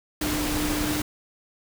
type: tone in noise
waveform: sine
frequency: 299.6 Hz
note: D4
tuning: 35 cents sharp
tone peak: -27 dBFS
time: 0.21-1.02 s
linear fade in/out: 5 ms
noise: pink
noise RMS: -28 dBFS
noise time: 0.21-1.02 s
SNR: -2 dB
effects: none